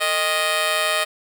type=tone with amplitude modulation; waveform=10% pulse; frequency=622.3 Hz; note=D#5; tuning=in tune; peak=-7 dBFS; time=0-1.05 s; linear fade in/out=20 ms; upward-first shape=sine; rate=172 Hz; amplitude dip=70%; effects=none